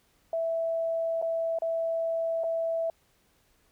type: tone with dropouts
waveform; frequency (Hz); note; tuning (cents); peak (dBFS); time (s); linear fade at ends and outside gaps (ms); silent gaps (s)
sine; 659; E5; -1; -26; 0.33-2.9; 2; 1.216-1.224 / 1.587-1.62 / 2.436-2.44
effects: pink hiss -67 dBFS RMS until 3.71 s